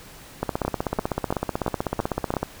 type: two click trains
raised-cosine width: 1 ms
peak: -9 / -9 dBFS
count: 33 / 6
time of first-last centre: 0.43-2.43 / 0.65-2.339 s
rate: 16 / 2.96 Hz
effects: pink hiss -45 dBFS RMS until 2.6 s